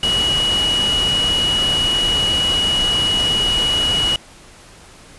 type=tone in noise; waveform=sine; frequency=2918 Hz; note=F#7; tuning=25 cents flat; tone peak=-15 dBFS; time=0.03-4.16 s; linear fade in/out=2 ms; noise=pink; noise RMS=-24 dBFS; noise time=0.03-4.16 s; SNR=+6 dB; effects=pink hiss -43 dBFS RMS until 5.18 s + resampled to 24000 Hz